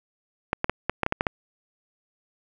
clicks, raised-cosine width 0.5 ms, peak -7 dBFS, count 9, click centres 0.531 / 0.644 / 0.696 / 0.896 / 1.033 / 1.064 / 1.124 / 1.209 / 1.268 s, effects none

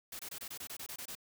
white noise bursts, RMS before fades -44 dBFS, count 11, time 0.12-1.152 s, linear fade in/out 5 ms, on 72 ms, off 24 ms, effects none

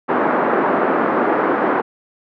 pink band-pass noise, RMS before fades -17 dBFS, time 0.08-1.82 s, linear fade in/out 20 ms, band 250 to 1500 Hz, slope 24 dB/octave, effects none

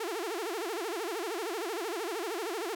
sawtooth tone with vibrato, 392 Hz, G4, in tune, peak -29 dBFS, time 0-2.75 s, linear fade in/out 5 ms, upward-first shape sine, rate 13 Hz, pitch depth 290 cents each way, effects none

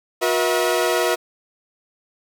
sawtooth tone cluster, 361.8 / 480 / 646 Hz, F#4 / B4 / E5, -39 / -49 / -35 cents, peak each -18 dBFS, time 0.21-1.16 s, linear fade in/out 20 ms, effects none

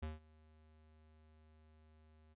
square tone with ADSR envelope, 77.78 Hz, D#2, in tune, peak -40 dBFS, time 0.02-2.35 s, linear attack 12 ms, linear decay 160 ms, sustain -24 dB, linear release 27 ms, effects resampled to 8000 Hz

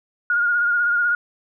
sine tone with vibrato, 1428 Hz, F6, 38 cents sharp, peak -16 dBFS, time 0.3-1.15 s, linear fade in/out 2 ms, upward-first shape sine, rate 16 Hz, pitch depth 33 cents each way, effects none

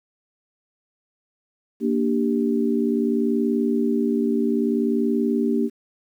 sine chord, G minor, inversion first, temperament equal, 233.1 / 293.7 / 392 Hz, Bb3 / D4 / G4, 0 / 0 / 0 cents, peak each -21 / -24 / -24 dBFS, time 1.8-5.7 s, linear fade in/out 50 ms, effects 9-bit

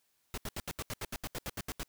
pink noise bursts, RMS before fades -38 dBFS, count 14, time 0.34-1.832 s, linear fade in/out 0 ms, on 36 ms, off 76 ms, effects white hiss -75 dBFS RMS until 1.88 s

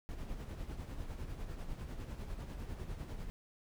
brown noise with tremolo, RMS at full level -41 dBFS, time 0.09-3.3 s, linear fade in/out 0 ms, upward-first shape sine, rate 10 Hz, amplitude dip 50%, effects none

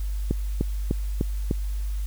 click train, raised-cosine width 3 ms, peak -10 dBFS, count 5, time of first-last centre 0.31-1.511 s, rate 3.33 Hz, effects added 50 Hz sine -25 dBFS peak until 2.06 s + white hiss -49 dBFS RMS until 2.06 s

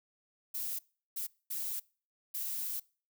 violet noise bursts at uneven times, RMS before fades -37 dBFS, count 4, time 0.54-0.79 / 1.16-1.27 / 1.5-1.8 / 2.34-2.8 s, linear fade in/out 10 ms, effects noise-tail reverb RT60 0.4 s tail -24 dB re dry

